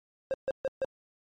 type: tone bursts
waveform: triangle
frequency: 533 Hz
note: C5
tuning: 32 cents sharp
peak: -24 dBFS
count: 4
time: 0.31-0.846 s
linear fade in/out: 0 ms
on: 29 ms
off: 140 ms
effects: MP3 48 kbps